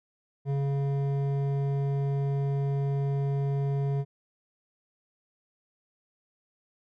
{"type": "tone with hard clipping", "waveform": "sine", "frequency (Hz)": 139.3, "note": "C#3", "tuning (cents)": 9, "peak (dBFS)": -27, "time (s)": [0.45, 4.05], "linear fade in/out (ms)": 50, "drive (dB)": 10, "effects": []}